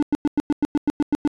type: tone bursts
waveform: triangle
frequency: 293.7 Hz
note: D4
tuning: in tune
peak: -13 dBFS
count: 11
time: 0-1.275 s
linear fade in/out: 0 ms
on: 25 ms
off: 100 ms
effects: resampled to 24000 Hz